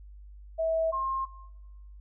sine tone pair in turn, 649 / 1066 Hz, E5 / C6, -27 / +32 cents, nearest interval major sixth, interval 859 cents, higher second, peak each -25 / -27 dBFS, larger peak first, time 0.58-0.92 / 0.92-1.26 s, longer neither, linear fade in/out 20 ms, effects noise-tail reverb RT60 1.0 s tail -19 dB re dry + added 50 Hz sine -45 dBFS peak until 2 s

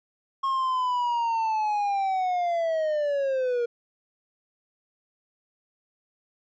triangle linear sweep, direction down, 1085 to 468.9 Hz, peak -21 dBFS, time 0.43-3.66 s, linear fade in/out 10 ms, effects resampled to 16000 Hz

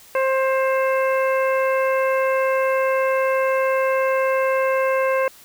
harmonic tone, 529 Hz, C5, 19 cents sharp, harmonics 1 / 2 / 3 / 4 / 5, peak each -18 / -24 / -28 / -30 / -32 dBFS, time 0.15-5.28 s, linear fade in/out 2 ms, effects white hiss -47 dBFS RMS until 5.44 s

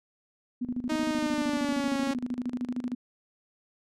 sine tone with tremolo, 246.9 Hz, B3, in tune, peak -27 dBFS, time 0.61-2.95 s, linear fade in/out 10 ms, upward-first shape square, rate 13 Hz, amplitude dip 80%
sawtooth tone with pitch glide, 311.1 to 275.6 Hz, D#4 to C#4, 0 to -10 cents, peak -24 dBFS, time 0.89-2.14 s, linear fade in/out 10 ms, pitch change -210 cents, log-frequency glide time 1.08-1.98 s
effects low-pass 8000 Hz 12 dB/octave

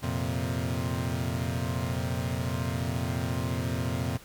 30% pulse chord, F suspended fourth, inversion none, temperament equal, 87.31 / 116.54 / 130.81 Hz, F2 / Bb2 / C3, 0 / 0 / 0 cents, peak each -30 dBFS, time 0.02-4.18 s, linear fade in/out 20 ms, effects pink hiss -51 dBFS RMS until 4.24 s

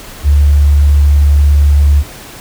sine tone, 72.2 Hz, D2, 29 cents flat, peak -4 dBFS, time 0.23-2.04 s, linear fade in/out 50 ms, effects pink hiss -31 dBFS RMS until 2.4 s

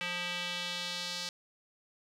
square tone with band-pass filter sweep, 176.8 Hz, F3, 22 cents sharp, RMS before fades -37 dBFS, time 0.01-1.29 s, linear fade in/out 0 ms, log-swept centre 2600 to 4600 Hz, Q 2.1, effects none

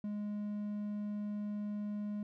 triangle tone, 207.7 Hz, G#3, in tune, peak -34 dBFS, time 0.04-2.23 s, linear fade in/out 2 ms, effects none

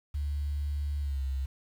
sine tone with pitch glide, 72.6 to 66.96 Hz, D2 to C2, -19 to +41 cents, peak -28 dBFS, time 0.14-1.46 s, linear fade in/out 10 ms, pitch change -140 cents, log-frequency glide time 1-1.23 s, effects tanh soft clip ceiling -24 dBFS + 9-bit

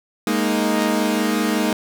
sawtooth chord, Ab suspended second, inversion none, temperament equal, 207.7 / 233.1 / 311.1 Hz, Ab3 / Bb3 / Eb4, 0 / 0 / 0 cents, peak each -18 dBFS, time 0.27-1.73 s, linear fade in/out 2 ms, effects none

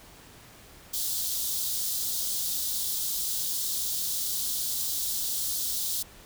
white high-pass noise, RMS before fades -30 dBFS, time 0.93-6.03 s, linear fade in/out 10 ms, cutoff 3400 Hz, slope 48 dB/octave, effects pink hiss -51 dBFS RMS until 6.25 s

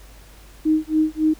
sine tone with tremolo, 311.8 Hz, D#4, 4 cents sharp, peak -13 dBFS, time 0.65-1.34 s, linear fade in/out 10 ms, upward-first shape sine, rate 3.6 Hz, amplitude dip 100%, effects added 50 Hz sine -44 dBFS peak until 1.39 s + pink hiss -49 dBFS RMS until 1.39 s

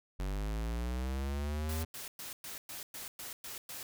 square linear sweep, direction up, 46.25 to 81.2 Hz, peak -34 dBFS, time 0.19-1.85 s, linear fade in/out 10 ms
white noise bursts, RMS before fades -44 dBFS, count 9, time 1.69-3.83 s, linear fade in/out 2 ms, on 140 ms, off 110 ms
effects none

